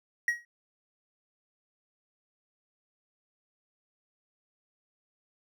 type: tone with exponential decay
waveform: triangle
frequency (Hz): 1900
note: A#6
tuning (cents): +33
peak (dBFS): -19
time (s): 0.28-0.45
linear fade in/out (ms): 2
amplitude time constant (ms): 36
effects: none